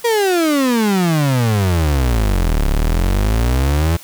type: exponential two-way sweep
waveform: 35% pulse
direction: down then up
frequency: 481.4 to 34.24 to 85.6 Hz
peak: -11 dBFS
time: 0.04-3.97 s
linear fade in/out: 10 ms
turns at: 2.66 s
effects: white hiss -39 dBFS RMS until 4.03 s